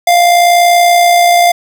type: tone with amplitude modulation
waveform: square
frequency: 698.5 Hz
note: F5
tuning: in tune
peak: -4 dBFS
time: 0.07-1.52 s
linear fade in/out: 5 ms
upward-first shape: sine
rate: 60.7 Hz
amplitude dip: 35%
effects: none